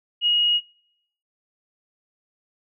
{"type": "tone", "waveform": "sine", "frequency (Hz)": 2884, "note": "F#7", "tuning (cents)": -45, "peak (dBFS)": -16, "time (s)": [0.21, 0.61], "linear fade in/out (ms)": 50, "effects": ["noise-tail reverb RT60 0.7 s tail -25 dB re dry"]}